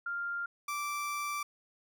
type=tone pair in turn; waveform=sine / 30% pulse; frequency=1396.9 / 1168.8 Hz; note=F6 / D6; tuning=0 / -9 cents; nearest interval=minor third; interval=309 cents; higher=first; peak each=-33 / -31 dBFS; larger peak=second; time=0.06-0.46 / 0.68-1.43 s; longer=second; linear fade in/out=5 ms; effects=none